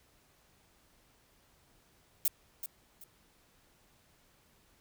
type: noise with echo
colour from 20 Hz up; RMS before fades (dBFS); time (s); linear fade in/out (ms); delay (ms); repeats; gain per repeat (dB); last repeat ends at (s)
violet; -28; 2.25-2.28; 2; 380; 2; -11; 3.04
effects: pink hiss -67 dBFS RMS until 4.8 s